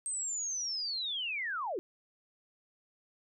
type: linear sweep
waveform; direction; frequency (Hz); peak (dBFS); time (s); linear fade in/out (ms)
sine; down; 8430 to 318.1; -33; 0.06-1.79; 0
effects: none